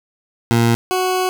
20% pulse tone pair in turn, 116.7 / 369.7 Hz, A#2 / F#4, +2 / -1 cents, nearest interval octave + minor sixth, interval 1997 cents, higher second, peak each -7 / -11 dBFS, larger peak first, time 0.51-0.75 / 0.91-1.29 s, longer second, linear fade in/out 0 ms, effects none

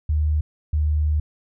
sine tone pair in turn, 76.1 / 75.8 Hz, D#2 / D#2, -38 / -45 cents, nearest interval unison, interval 7 cents, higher first, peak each -17 dBFS, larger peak neither, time 0.09-0.41 / 0.73-1.2 s, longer second, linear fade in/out 5 ms, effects none

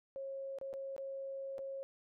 sine tone with dropouts, 543 Hz, C#5, 36 cents flat, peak -40 dBFS, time 0.16-1.83 s, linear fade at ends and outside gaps 0 ms, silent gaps 0.586-0.613 / 0.73-0.738 / 0.964-0.98 / 1.582-1.59 s, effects none

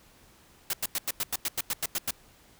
white noise bursts, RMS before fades -29 dBFS, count 12, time 0.7-2.108 s, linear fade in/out 2 ms, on 33 ms, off 92 ms, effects pink hiss -58 dBFS RMS until 2.59 s

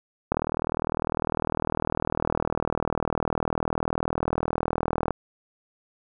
click train, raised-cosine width 1 ms, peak -10 dBFS, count 192, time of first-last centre 0.32-5.107 s, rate 39.9 Hz, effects none

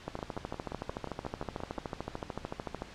two click trains, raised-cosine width 1 ms, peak -21 / -24 dBFS, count 38 / 10, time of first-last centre 0.08-2.821 / 0.19-1.78 s, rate 13.5 / 5.66 Hz, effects pink hiss -50 dBFS RMS until 2.94 s + low-pass 5000 Hz 12 dB/octave

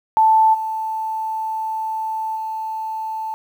sine tone with level steps, 880 Hz, A5, in tune, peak -10 / -21 / -23 dBFS, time 0.17-3.34 s, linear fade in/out 0 ms, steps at 0.53 / 2.35 s, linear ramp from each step 20 ms, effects 8-bit

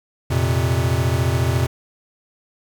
square chord, F suspended fourth, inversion none, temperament equal, 87.31 / 116.54 / 130.81 Hz, F2 / Bb2 / C3, 0 / 0 / 0 cents, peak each -22 dBFS, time 0.3-1.67 s, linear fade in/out 10 ms, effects 8-bit

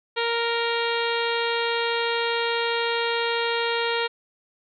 harmonic tone, 466.2 Hz, A#4, in tune, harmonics 1 / 2 / 3 / 4 / 5 / 6 / 7 / 8 / 9, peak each -26 / -29 / -31 / -32 / -33 / -34 / -34 / -35 / -36 dBFS, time 0.16-4.08 s, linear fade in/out 20 ms, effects none

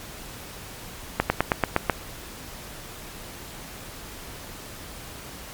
slowing click train, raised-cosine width 0.5 ms, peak -3 dBFS, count 7, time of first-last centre 1.2-1.898 s, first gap 100 ms, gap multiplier 1.06, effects pink hiss -40 dBFS RMS until 5.53 s + MP3 96 kbps

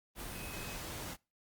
sine tone in noise, 2545 Hz, D#7, 39 cents sharp, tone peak -49 dBFS, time 0.31-0.78 s, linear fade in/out 50 ms, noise pink, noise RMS -43 dBFS, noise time 0.15-1.17 s, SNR -9 dB, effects noise-tail reverb RT60 0.3 s tail -25 dB re dry + Opus 32 kbps

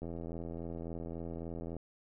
click train, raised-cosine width 2 ms, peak -29 dBFS, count 147, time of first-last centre 0.02-1.766 s, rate 83.6 Hz, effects none

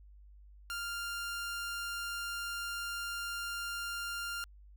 sawtooth tone, 1396.9 Hz, F6, in tune, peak -33 dBFS, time 0.7-4.44 s, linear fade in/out 0 ms, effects added 50 Hz sine -53 dBFS peak until 4.76 s

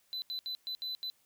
triangle tone bursts at uneven times, 4011 Hz, B7, 26 cents sharp, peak -34 dBFS, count 6, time 0.13-0.22 / 0.3-0.39 / 0.46-0.55 / 0.67-0.75 / 0.82-0.95 / 1.03-1.1 s, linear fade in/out 0 ms, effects white hiss -70 dBFS RMS until 1.25 s

